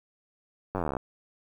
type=slowing click train; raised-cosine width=1 ms; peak=-16 dBFS; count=18; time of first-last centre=0.75-0.968 s; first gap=10 ms; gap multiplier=1.03; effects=9-bit